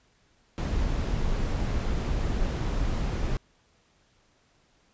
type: noise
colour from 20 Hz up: brown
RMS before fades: -27 dBFS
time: 0.58-3.37 s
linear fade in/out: 0 ms
effects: pink hiss -65 dBFS RMS until 4.93 s + resampled to 16000 Hz